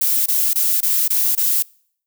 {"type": "noise bursts", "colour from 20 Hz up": "violet", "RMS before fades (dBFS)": -17, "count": 6, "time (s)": [0.01, 1.625], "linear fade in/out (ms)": 5, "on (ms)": 250, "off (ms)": 23, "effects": ["noise-tail reverb RT60 0.6 s tail -26 dB re dry"]}